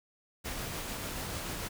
pink noise with tremolo, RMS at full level -37 dBFS, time 0.44-1.69 s, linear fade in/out 20 ms, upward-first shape triangle, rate 6.8 Hz, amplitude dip 25%, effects none

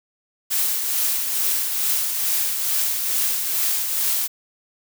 blue noise with tremolo, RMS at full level -20 dBFS, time 0.5-4.28 s, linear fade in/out 20 ms, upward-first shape triangle, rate 2.3 Hz, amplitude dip 45%, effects none

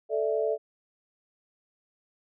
sine chord, A suspended fourth, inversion none, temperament equal, 440 / 587.3 / 659.3 Hz, A4 / D5 / E5, 0 / 0 / 0 cents, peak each -27 / -30 / -30 dBFS, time 0.09-0.58 s, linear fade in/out 50 ms, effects none

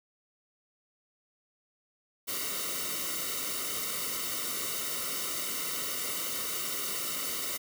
white noise with comb filter, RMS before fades -34 dBFS, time 2.27-7.58 s, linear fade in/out 20 ms, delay 1.2 ms, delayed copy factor -0.9, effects none

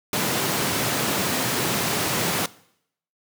pink high-pass noise, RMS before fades -24 dBFS, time 0.13-2.46 s, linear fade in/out 2 ms, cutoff 120 Hz, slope 24 dB/octave, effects noise-tail reverb RT60 0.7 s tail -20 dB re dry

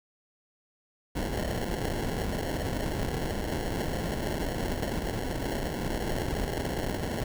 pink noise with sample-and-hold, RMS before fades -31 dBFS, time 1.15-7.24 s, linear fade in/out 10 ms, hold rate 1225 Hz, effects none

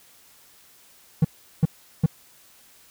triangle tone bursts, 158.4 Hz, D#3, 31 cents sharp, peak -11 dBFS, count 3, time 1.22-2.061 s, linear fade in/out 5 ms, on 27 ms, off 380 ms, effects white hiss -54 dBFS RMS until 2.9 s

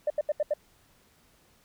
sine tone bursts, 598 Hz, D5, 31 cents sharp, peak -22 dBFS, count 5, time 0.07-0.538 s, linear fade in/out 5 ms, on 32 ms, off 77 ms, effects tanh soft clip ceiling -18 dBFS + pink hiss -63 dBFS RMS until 1.64 s

